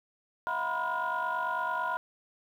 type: tone cluster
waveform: sine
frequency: 648 / 722 / 966 / 1015 / 1428 Hz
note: E5 / F#5 / B5 / B5 / F6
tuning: -30 / -43 / -39 / +47 / +38 cents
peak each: -39 / -38 / -32 / -33 / -33 dBFS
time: 0.47-1.97 s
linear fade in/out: 0 ms
effects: tanh soft clip ceiling -23 dBFS + 10-bit